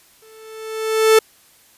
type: tone with exponential growth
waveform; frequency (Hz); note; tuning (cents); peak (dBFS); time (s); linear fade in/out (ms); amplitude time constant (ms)
45% pulse; 440; A4; 0; -7; 0.22-1.19; 5; 210
effects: white hiss -52 dBFS RMS until 1.77 s + resampled to 32000 Hz